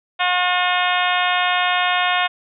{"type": "harmonic tone", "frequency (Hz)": 360, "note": "F#4", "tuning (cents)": -47, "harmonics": [2, 3, 4, 5, 6, 7, 8, 9, 10], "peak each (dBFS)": [-21, -23, -24, -25, -26, -26, -27, -28, -28], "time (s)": [0.19, 2.28], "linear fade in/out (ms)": 20, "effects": []}